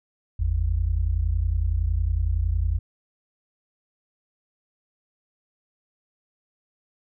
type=tone pair together; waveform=sine; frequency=51.57 / 82.41 Hz; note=G#1 / E2; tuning=-11 / 0 cents; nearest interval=minor sixth; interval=811 cents; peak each=-23 dBFS; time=0.39-2.79 s; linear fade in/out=10 ms; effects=none